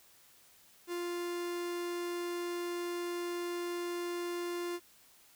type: tone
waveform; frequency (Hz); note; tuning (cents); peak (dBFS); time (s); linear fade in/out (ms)
45% pulse; 349.2; F4; 0; -35; 0.87-4.8; 50
effects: white hiss -62 dBFS RMS until 5.35 s